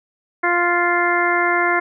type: harmonic tone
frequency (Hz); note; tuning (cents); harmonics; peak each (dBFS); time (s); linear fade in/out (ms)
349.2; F4; 0; 1 / 2 / 3 / 4 / 5 / 6; -22 / -22 / -22 / -22 / -22 / -22; 0.43-1.8; 10
effects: none